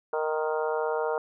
harmonic tone with a mistuned harmonic, 155.56 Hz, D#3, in tune, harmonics 3 / 4 / 5 / 6 / 7 / 8 / 9, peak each -28 / -32 / -35 / -34 / -40 / -40 / -38 dBFS, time 0.13-1.18 s, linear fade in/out 2 ms, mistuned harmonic 7, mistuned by -26 cents, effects none

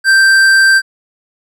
triangle tone with tanh clipping, 1568 Hz, G6, in tune, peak -7 dBFS, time 0.04-0.82 s, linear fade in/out 50 ms, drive 17 dB, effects none

